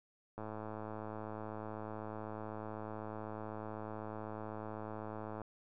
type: click train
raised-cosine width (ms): 1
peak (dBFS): -30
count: 545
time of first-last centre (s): 0.38-5.417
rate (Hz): 108
effects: none